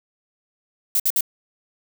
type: noise bursts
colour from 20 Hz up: violet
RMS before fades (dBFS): -19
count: 3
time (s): 0.95-1.208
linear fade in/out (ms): 2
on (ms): 48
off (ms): 57
effects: none